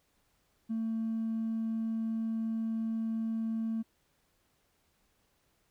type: tone with hard clipping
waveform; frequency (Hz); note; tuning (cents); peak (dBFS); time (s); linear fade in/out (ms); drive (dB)
sine; 224.3; A3; +34; -31; 0.69-3.83; 20; 1
effects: pink hiss -73 dBFS RMS until 5.7 s